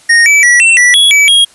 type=tone with pitch steps; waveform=square; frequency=1857 / 2303 / 1939 / 2697 / 1958 / 3357 / 2294 / 3278 Hz; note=A#6 / D7 / B6 / E7 / B6 / G#7 / D7 / G#7; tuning=-7 / -34 / -32 / +39 / -15 / +18 / -41 / -23 cents; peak=-4 dBFS; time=0.09-1.45 s; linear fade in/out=10 ms; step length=170 ms; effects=white hiss -42 dBFS RMS until 1.54 s + resampled to 24000 Hz